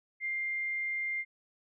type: tone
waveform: sine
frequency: 2100 Hz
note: C7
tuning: 6 cents sharp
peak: -31 dBFS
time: 0.2-1.25 s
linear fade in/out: 50 ms
effects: none

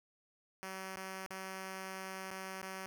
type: tone with dropouts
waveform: 5% pulse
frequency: 190 Hz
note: F#3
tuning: 46 cents sharp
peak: -31 dBFS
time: 0.63-2.86 s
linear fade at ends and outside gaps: 0 ms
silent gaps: 0.961-0.972 / 1.262-1.306 / 2.306-2.314 / 2.616-2.626 s
effects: none

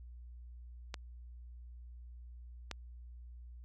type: clicks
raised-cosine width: 0.2 ms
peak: -22 dBFS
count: 2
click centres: 0.942 / 2.713 s
effects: added 60 Hz sine -48 dBFS peak until 3.64 s

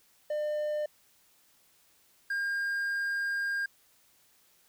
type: tone pair in turn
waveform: triangle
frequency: 601 / 1609.6 Hz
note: D5 / G6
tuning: +40 / +45 cents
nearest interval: octave + perfect fourth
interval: 1705 cents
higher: second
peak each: -27 dBFS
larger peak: neither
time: 0.3-0.86 / 2.3-3.66 s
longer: second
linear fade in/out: 5 ms
effects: white hiss -65 dBFS RMS until 4.68 s

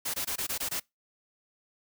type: noise bursts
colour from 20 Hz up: white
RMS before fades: -32 dBFS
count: 7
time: 0.05-0.8 s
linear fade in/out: 10 ms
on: 90 ms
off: 20 ms
effects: noise-tail reverb RT60 0.2 s tail -25 dB re dry

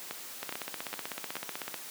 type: two click trains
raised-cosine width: 0.3 ms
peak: -19 / -19 dBFS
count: 4 / 22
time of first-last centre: 0.11-1.355 / 0.43-1.742 s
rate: 2.41 / 16 Hz
effects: white hiss -44 dBFS RMS until 1.9 s + high-pass 200 Hz 12 dB/octave

